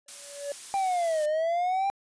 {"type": "tone with exponential growth", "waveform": "triangle", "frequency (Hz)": 570, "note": "C#5", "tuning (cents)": 48, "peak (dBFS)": -26, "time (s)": [0.06, 0.52], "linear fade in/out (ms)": 2, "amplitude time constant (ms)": 100}
{"type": "noise", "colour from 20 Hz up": "blue", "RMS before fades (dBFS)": -39, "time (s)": [0.08, 1.26], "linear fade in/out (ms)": 5}
{"type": "linear two-way sweep", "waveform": "triangle", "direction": "down then up", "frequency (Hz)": [798, 597, 798], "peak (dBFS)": -22, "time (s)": [0.74, 1.9], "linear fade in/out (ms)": 0, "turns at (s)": 1.25}
{"effects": ["resampled to 22050 Hz"]}